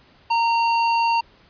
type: tone with sample-and-hold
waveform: sine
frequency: 925 Hz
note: A#5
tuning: 14 cents flat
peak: -16 dBFS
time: 0.3-1.21 s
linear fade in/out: 10 ms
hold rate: 3675 Hz
effects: pink hiss -54 dBFS RMS until 1.49 s + resampled to 11025 Hz